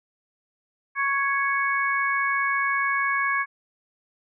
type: harmonic tone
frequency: 554.4 Hz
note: C#5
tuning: in tune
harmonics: 2 / 3 / 4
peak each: -25 / -25 / -27 dBFS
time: 0.95-3.46 s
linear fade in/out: 50 ms
effects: none